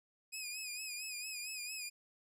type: tone with vibrato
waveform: 15% pulse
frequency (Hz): 2498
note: D#7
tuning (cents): +6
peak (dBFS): -34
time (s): 0.32-1.9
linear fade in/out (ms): 20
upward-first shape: sine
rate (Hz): 4.4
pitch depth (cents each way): 67
effects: none